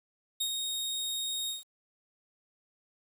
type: tone with ADSR envelope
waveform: sawtooth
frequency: 3729 Hz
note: A#7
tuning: in tune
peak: -25 dBFS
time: 0.4-1.64 s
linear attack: 10 ms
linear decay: 77 ms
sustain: -4 dB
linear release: 150 ms
effects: 9-bit